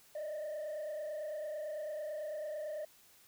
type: tone with frequency modulation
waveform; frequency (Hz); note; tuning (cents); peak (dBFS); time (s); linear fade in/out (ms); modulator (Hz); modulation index
sine; 609; D#5; -37; -35; 0.15-2.85; 5; 29; 0.8
effects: tanh soft clip ceiling -37 dBFS + white hiss -63 dBFS RMS until 3.27 s